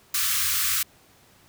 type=band-stop noise; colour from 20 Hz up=white; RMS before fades=-24 dBFS; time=0.14-0.83 s; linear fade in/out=5 ms; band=110 to 1100 Hz; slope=96 dB/octave; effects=pink hiss -56 dBFS RMS until 1.48 s + high-pass 60 Hz 12 dB/octave